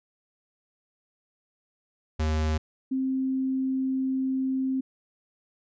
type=tone pair in turn; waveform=square / sine; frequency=77.9 / 263.4 Hz; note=D#2 / C4; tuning=+3 / +12 cents; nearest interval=octave + major sixth; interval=2109 cents; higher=second; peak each=-24 dBFS; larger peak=neither; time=2.19-2.58 / 2.91-4.81 s; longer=second; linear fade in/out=10 ms; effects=resampled to 16000 Hz